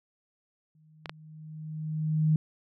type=tone with exponential growth; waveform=sine; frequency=155.56 Hz; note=D#3; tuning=in tune; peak=-19 dBFS; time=0.75-2.36 s; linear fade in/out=2 ms; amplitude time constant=350 ms
type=clicks; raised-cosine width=0.3 ms; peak=-20 / -18 dBFS; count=2; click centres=1.058 / 1.095 s
effects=none